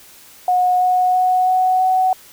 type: tone with pitch steps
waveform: sine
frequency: 727 / 732.1 / 737.1 / 742.3 / 747.4 Hz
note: F#5 / F#5 / F#5 / F#5 / F#5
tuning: -31 / -19 / -7 / +5 / +17 cents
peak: -12 dBFS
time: 0.48-2.13 s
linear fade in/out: 2 ms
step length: 330 ms
effects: white hiss -44 dBFS RMS until 2.32 s